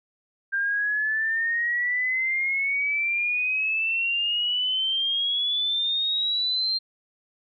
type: exponential sweep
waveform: sine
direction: up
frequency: 1587 to 4186 Hz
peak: -22 dBFS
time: 0.52-6.79 s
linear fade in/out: 20 ms
effects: none